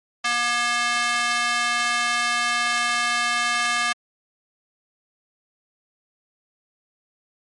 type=tone with high-pass filter; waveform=square; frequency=239.4 Hz; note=A#3; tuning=46 cents sharp; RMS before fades=-22 dBFS; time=0.24-3.93 s; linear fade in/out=10 ms; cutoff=1400 Hz; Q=1.3; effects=low-pass 9000 Hz 12 dB/octave + MP3 48 kbps